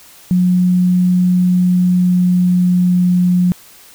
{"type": "tone with pitch glide", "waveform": "sine", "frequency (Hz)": [180.6, 179.25], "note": ["F#3", "F3"], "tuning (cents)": [-42, 45], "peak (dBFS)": -9, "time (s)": [0.31, 3.52], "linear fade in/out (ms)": 0, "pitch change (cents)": -13, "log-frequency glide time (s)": [1.44, 3.16], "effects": ["white hiss -42 dBFS RMS until 3.94 s"]}